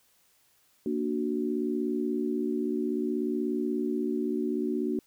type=chord; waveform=sine; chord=Bb augmented; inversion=none; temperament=equal; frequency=233.1 / 293.7 / 370 Hz; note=Bb3 / D4 / F#4; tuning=0 / 0 / 0 cents; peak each=-31 dBFS; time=0.86-4.99 s; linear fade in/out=2 ms; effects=white hiss -66 dBFS RMS until 5.06 s